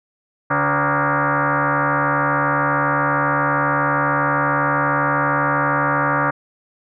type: tone with frequency modulation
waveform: sine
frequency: 143.8 Hz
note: D3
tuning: 36 cents flat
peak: -15 dBFS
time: 0.5-6.31 s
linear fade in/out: 10 ms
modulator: 215 Hz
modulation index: 7.1
effects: none